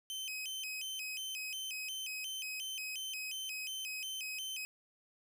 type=tone with vibrato; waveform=sawtooth; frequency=2794 Hz; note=F7; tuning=in tune; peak=-36 dBFS; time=0.1-4.65 s; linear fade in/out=0 ms; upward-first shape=square; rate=2.8 Hz; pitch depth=170 cents each way; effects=11-bit